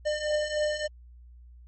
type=beating tone pair; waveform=square; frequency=600 / 603.4 Hz; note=D5 / D5; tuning=+37 / +47 cents; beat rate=3.4 Hz; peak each=-32 / -28 dBFS; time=0.05-0.88 s; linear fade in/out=20 ms; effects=added 60 Hz sine -47 dBFS peak until 1.67 s + MP3 32 kbps